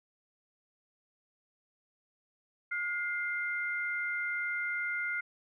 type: tone pair together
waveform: sine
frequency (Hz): 1429.8 / 2093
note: F6 / C7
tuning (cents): +40 / 0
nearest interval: perfect fifth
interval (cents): 660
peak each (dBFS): -34 / -34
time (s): 2.71-5.21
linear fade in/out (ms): 10
effects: none